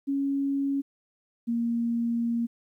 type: tone pair in turn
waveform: sine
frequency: 277.2 / 233.8 Hz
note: C#4 / A#3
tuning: 0 / +5 cents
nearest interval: minor third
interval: 295 cents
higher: first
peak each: -24 dBFS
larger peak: neither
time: 0.07-0.82 / 1.47-2.47 s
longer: second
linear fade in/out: 20 ms
effects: 11-bit